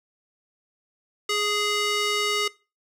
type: tone with band-pass filter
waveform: square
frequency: 415.3 Hz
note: G#4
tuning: in tune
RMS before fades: -25 dBFS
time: 1.29-2.48 s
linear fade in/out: 5 ms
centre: 3600 Hz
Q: 0.68
effects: noise-tail reverb RT60 0.3 s tail -21 dB re dry